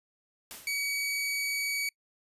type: noise with exponential decay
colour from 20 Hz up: white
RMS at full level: -40 dBFS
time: 0.51-0.97 s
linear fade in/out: 0 ms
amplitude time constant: 99 ms
type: tone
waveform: sawtooth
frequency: 2267 Hz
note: C#7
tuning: 38 cents sharp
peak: -26 dBFS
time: 0.67-1.89 s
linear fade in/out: 2 ms
effects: noise-tail reverb RT60 0.1 s tail -26 dB re dry + resampled to 32000 Hz